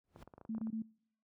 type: noise with exponential growth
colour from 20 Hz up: brown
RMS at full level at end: -44 dBFS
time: 0.04-0.23 s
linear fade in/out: 0 ms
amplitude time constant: 40 ms
type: clicks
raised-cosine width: 1 ms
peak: -39 dBFS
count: 11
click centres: 0.161 / 0.226 / 0.276 / 0.338 / 0.38 / 0.413 / 0.451 / 0.549 / 0.581 / 0.615 / 0.671 s
type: tone bursts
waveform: sine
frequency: 222.3 Hz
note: A3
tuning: 18 cents sharp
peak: -36 dBFS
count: 3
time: 0.49-0.822 s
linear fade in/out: 5 ms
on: 96 ms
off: 22 ms
effects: noise-tail reverb RT60 0.7 s tail -25 dB re dry + high-pass 60 Hz 12 dB/octave